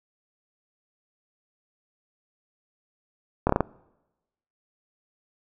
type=slowing click train; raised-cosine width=1 ms; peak=-6 dBFS; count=5; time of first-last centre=3.47-3.606 s; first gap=24 ms; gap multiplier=1.24; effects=noise-tail reverb RT60 1.0 s tail -24 dB re dry